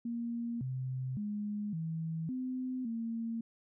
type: tone with pitch steps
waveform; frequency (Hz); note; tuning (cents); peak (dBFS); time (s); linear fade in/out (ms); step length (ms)
sine; 234.7 / 129.5 / 207.8 / 162 / 255.9 / 228.7; A#3 / C3 / G#3 / E3 / C4 / A#3; +12 / -17 / +1 / -30 / -38 / -33; -34; 0.05-3.41; 5; 560
effects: none